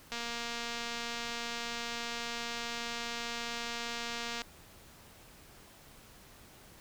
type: click train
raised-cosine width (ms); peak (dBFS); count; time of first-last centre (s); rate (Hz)
0.2; -21; 1011; 0.12-4.418; 235
effects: pink hiss -56 dBFS RMS until 6.8 s